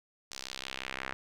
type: tone with band-pass filter sweep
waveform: sawtooth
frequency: 65.7 Hz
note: C2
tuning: 8 cents sharp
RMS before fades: -41 dBFS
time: 0.31-1.13 s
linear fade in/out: 0 ms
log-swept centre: 5700 to 1700 Hz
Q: 1.6
effects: none